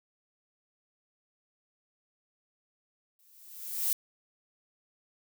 violet noise with exponential growth, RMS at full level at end -26 dBFS, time 3.19-3.93 s, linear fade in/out 2 ms, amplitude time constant 160 ms, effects none

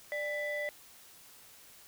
triangle ring-modulated tone, 698.5 Hz, F5, in tune, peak -28 dBFS, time 0.12-0.69 s, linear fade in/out 0 ms, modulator 1290 Hz, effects white hiss -56 dBFS RMS until 1.87 s

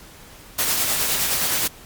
white noise with tremolo, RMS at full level -20 dBFS, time 0.58-1.68 s, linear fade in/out 10 ms, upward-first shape sine, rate 9.6 Hz, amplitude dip 30%, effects pink hiss -44 dBFS RMS until 1.85 s + MP3 96 kbps

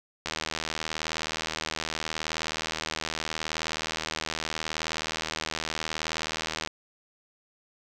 click train, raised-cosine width 0.2 ms, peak -12 dBFS, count 509, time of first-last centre 0.26-6.674 s, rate 79.2 Hz, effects 8-bit

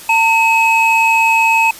triangle tone pair together, 904 / 2561 Hz, A5 / D#7, +47 / +49 cents, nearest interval octave + tritone, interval 1802 cents, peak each -10 dBFS, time 0.09-1.71 s, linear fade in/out 5 ms, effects white hiss -34 dBFS RMS until 1.79 s + resampled to 32000 Hz

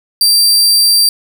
sawtooth tone, 4699 Hz, D8, in tune, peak -4 dBFS, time 0.21-1.09 s, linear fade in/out 2 ms, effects none

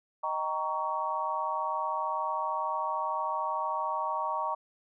sine chord, Eb dominant seventh, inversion none, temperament just, 622.3 / 777.8 / 933.4 / 1120.1 Hz, Eb5 / G5 / Bb5 / Db6, 0 / -14 / +2 / +18 cents, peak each -37 / -38 / -32 / -33 dBFS, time 0.23-4.55 s, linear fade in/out 10 ms, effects none

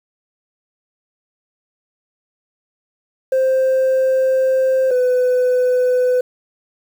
sine tone pair in turn, 524 / 501.3 Hz, C5 / B4, +2 / +26 cents, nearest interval minor second, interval 76 cents, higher first, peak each -10 dBFS, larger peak neither, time 3.32-4.91 / 4.91-6.21 s, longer first, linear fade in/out 5 ms, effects tanh soft clip ceiling -11 dBFS + 7-bit

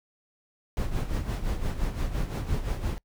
brown noise with tremolo, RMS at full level -26 dBFS, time 0.77-2.98 s, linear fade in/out 0 ms, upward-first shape sine, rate 5.8 Hz, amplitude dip 65%, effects noise-tail reverb RT60 0.1 s tail -25 dB re dry

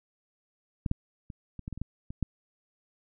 clicks, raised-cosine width 5 ms, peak -16 / -14 / -28 / -27 / -23 / -24 / -28 / -20 / -26 / -15 dBFS, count 10, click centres 0.862 / 0.914 / 1.302 / 1.593 / 1.679 / 1.727 / 1.776 / 1.816 / 2.105 / 2.227 s, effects none

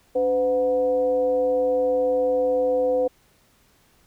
sine tone with frequency modulation, 507 Hz, B4, 45 cents sharp, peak -18 dBFS, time 0.15-3.08 s, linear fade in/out 10 ms, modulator 222 Hz, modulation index 0.46, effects pink hiss -60 dBFS RMS until 4.06 s

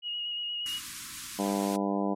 sine tone with vibrato, 2883 Hz, F#7, 46 cents flat, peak -31 dBFS, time 0.02-0.81 s, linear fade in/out 50 ms, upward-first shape square, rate 8.5 Hz, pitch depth 14 cents each way
white band-stop noise, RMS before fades -39 dBFS, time 0.66-1.76 s, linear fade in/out 0 ms, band 340 to 1000 Hz, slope 96 dB/octave
harmonic tone, 99.6 Hz, G2, 28 cents sharp, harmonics 2 / 3 / 4 / 5 / 6 / 7 / 8 / 9 / 10, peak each -30 / -32 / -36 / -37 / -37 / -36 / -39 / -42 / -39 dBFS, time 1.38-2.15 s, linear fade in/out 20 ms
effects low-pass 11000 Hz 12 dB/octave + MP3 64 kbps

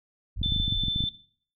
pink low-pass noise, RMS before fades -33 dBFS, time 0.36-0.88 s, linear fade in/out 10 ms, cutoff 110 Hz, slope 48 dB/octave
clicks, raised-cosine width 5 ms, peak -18 dBFS, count 12, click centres 0.416 / 0.461 / 0.522 / 0.563 / 0.6 / 0.68 / 0.724 / 0.837 / 0.883 / 0.961 / 1.006 / 1.039 s
sine tone with tremolo, 3534 Hz, A7, 7 cents sharp, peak -24 dBFS, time 0.43-1.09 s, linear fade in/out 2 ms, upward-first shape triangle, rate 11 Hz, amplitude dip 25%
effects noise-tail reverb RT60 0.5 s tail -17 dB re dry

